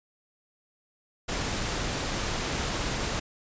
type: noise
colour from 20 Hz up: pink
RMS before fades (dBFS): -30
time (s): 1.28-3.2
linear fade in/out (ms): 10
effects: resampled to 16000 Hz